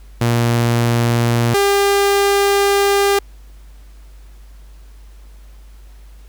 sawtooth tone pair in turn, 118.1 / 400.3 Hz, A#2 / G4, +23 / +36 cents, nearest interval octave + major sixth, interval 2113 cents, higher second, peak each -9 / -8 dBFS, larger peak second, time 0.21-1.54 / 1.54-3.19 s, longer second, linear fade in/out 5 ms, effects added 50 Hz sine -37 dBFS peak until 6.28 s + pink hiss -53 dBFS RMS until 6.28 s

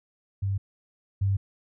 sine tone pair in turn, 98.2 / 98.2 Hz, G2 / G2, +4 / +4 cents, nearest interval unison, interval 0 cents, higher neither, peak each -24 / -21 dBFS, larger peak second, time 0.42-0.58 / 1.21-1.37 s, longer neither, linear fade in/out 10 ms, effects none

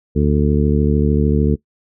harmonic tone, 73.42 Hz, D2, in tune, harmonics 1 / 2 / 3 / 4 / 5 / 6, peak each -17 / -17 / -18 / -23 / -23 / -21 dBFS, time 0.15-1.56 s, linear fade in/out 20 ms, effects noise-tail reverb RT60 0.1 s tail -20 dB re dry

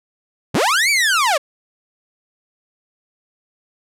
sawtooth linear two-way sweep, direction up then down, 80.9 to 2355 to 527 Hz, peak -10 dBFS, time 0.54-1.38 s, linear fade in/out 10 ms, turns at 0.9 s, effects low-pass 11000 Hz 12 dB/octave

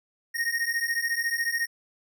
square beating tone pair, 1852 / 1866 Hz, A#6 / A#6, -12 / +1 cents, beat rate 14 Hz, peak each -29 dBFS, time 0.34-1.67 s, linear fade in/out 20 ms, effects none

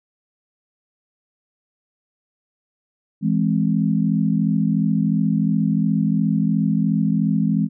sine chord, E augmented, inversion none, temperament equal, 164.81 / 207.7 / 261.6 Hz, E3 / G#3 / B#3, 0 / 0 / 0 cents, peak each -20 / -19 / -23 dBFS, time 3.21-7.69 s, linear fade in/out 50 ms, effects none

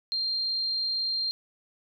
sine tone, 4186 Hz, C8, in tune, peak -26 dBFS, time 0.12-1.31 s, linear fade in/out 0 ms, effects none

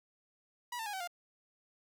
sawtooth tone with pitch steps, 971 / 895.6 / 826 / 761.8 / 702.6 Hz, B5 / A5 / G#5 / G5 / F5, -30 / +30 / -10 / -50 / +10 cents, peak -34 dBFS, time 0.72-1.075 s, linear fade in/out 5 ms, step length 71 ms, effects none

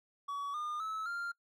triangle tone with pitch steps, 1132 / 1213.2 / 1300.3 / 1393.7 Hz, C#6 / D#6 / E6 / F6, +36 / -44 / -24 / -4 cents, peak -34 dBFS, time 0.28-1.32 s, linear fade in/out 10 ms, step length 260 ms, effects noise-tail reverb RT60 0.1 s tail -24 dB re dry

